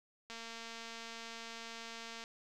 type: click train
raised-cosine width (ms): 0.2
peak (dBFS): -30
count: 445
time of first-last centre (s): 0.3-2.239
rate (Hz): 229
effects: none